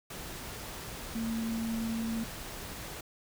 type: tone in noise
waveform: sine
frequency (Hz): 226.6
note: A#3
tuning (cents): -49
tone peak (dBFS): -31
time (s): 1.15-2.24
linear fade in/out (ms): 5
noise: pink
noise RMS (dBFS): -42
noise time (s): 0.1-3.01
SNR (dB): +8
effects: none